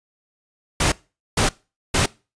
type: noise bursts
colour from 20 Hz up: pink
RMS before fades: -18 dBFS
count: 3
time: 0.8-2.06 s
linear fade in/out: 5 ms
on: 120 ms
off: 450 ms
effects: noise-tail reverb RT60 0.3 s tail -22 dB re dry + resampled to 22050 Hz